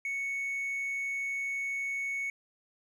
sine tone with hard clipping, 2217 Hz, C#7, in tune, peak -32 dBFS, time 0.05-2.3 s, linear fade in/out 2 ms, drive 2 dB, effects none

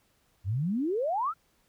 sine exponential sweep, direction up, 87.2 to 1400 Hz, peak -26 dBFS, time 0.44-1.34 s, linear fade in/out 50 ms, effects pink hiss -69 dBFS RMS until 1.68 s

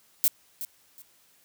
violet noise with echo, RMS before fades -21 dBFS, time 0.24-0.28 s, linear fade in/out 0 ms, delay 370 ms, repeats 2, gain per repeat -13 dB, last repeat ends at 1.02 s, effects white hiss -62 dBFS RMS until 1.44 s + high-pass 60 Hz 12 dB/octave

